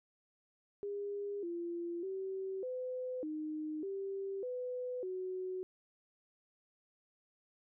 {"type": "tone with pitch steps", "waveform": "sine", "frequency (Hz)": [405.5, 343.1, 382.9, 507, 308.1, 391, 499.7, 371], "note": ["G#4", "F4", "G4", "B4", "D#4", "G4", "B4", "F#4"], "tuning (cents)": [-41, -31, -41, 45, -17, -4, 20, 5], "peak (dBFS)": -37, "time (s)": [0.83, 5.63], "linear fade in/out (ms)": 0, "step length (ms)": 600, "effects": []}